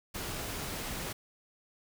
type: noise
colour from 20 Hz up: pink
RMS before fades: -38 dBFS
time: 0.14-1.13 s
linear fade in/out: 10 ms
effects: none